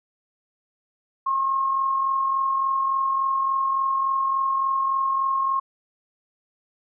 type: tone with amplitude modulation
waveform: sine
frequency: 1077 Hz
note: C6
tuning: 50 cents sharp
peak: -18 dBFS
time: 1.26-5.6 s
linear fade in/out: 10 ms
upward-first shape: sine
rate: 43.5 Hz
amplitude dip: 40%
effects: none